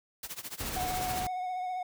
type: noise with tremolo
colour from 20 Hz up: white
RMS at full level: -38 dBFS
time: 0.23-1.2 s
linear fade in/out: 2 ms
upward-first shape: sine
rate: 14 Hz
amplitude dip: 90%
type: noise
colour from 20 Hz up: pink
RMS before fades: -37 dBFS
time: 0.6-1.27 s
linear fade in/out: 2 ms
type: tone with vibrato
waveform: triangle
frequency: 734 Hz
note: F#5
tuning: 14 cents flat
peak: -30 dBFS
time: 0.76-1.83 s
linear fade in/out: 5 ms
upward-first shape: triangle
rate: 15 Hz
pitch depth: 32 cents each way
effects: none